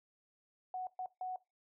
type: tone bursts at uneven times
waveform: sine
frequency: 740 Hz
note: F#5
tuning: in tune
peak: -37 dBFS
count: 3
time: 0.74-0.87 / 0.99-1.06 / 1.21-1.36 s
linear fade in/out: 2 ms
effects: noise-tail reverb RT60 0.2 s tail -19 dB re dry